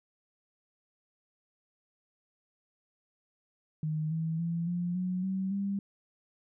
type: tone with pitch steps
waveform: sine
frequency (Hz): 155.1 / 161.59 / 168.36 / 175.41 / 182.75 / 190.4 / 198.37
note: D#3 / E3 / E3 / F3 / F#3 / F#3 / G3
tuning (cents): -5 / -34 / +37 / +8 / -21 / +50 / +21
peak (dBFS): -29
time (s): 3.83-5.79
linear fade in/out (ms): 2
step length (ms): 280
effects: none